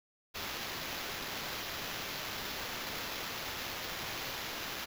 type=noise with sample-and-hold; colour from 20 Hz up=white; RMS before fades=-40 dBFS; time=0.34-4.86 s; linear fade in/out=20 ms; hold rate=8820 Hz; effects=none